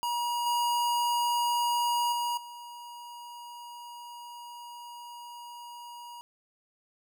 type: tone with level steps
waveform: square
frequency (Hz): 956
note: A#5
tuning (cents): +43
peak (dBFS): -29 / -26 / -29 / -43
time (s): 0.03-6.21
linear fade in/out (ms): 0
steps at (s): 0.46 / 2.12 / 2.37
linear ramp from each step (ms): 5
effects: none